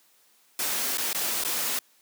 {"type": "noise with dropouts", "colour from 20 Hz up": "white", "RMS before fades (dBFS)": -28, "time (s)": [0.59, 1.79], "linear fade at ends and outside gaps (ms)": 2, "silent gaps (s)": [[0.973, 0.981], [1.131, 1.147], [1.438, 1.448]], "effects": ["white hiss -62 dBFS RMS until 2.01 s", "high-pass 200 Hz 12 dB/octave"]}